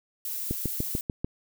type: noise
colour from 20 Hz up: violet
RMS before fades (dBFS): -33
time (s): 0.25-1.01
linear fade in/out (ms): 2
type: click train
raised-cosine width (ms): 3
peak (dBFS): -15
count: 6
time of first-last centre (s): 0.51-1.245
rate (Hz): 6.8
effects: none